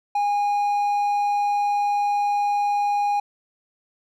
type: tone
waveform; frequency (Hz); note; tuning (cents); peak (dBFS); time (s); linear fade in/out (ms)
triangle; 819; G#5; -24; -17; 0.15-3.2; 5
effects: none